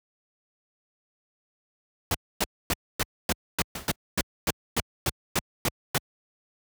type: noise bursts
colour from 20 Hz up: pink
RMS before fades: -24 dBFS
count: 14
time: 2.11-5.98 s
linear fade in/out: 2 ms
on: 35 ms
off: 260 ms
type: noise with exponential decay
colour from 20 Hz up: pink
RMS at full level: -30 dBFS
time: 3.75-3.96 s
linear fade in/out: 5 ms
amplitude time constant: 44 ms
effects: high-pass 60 Hz 12 dB/octave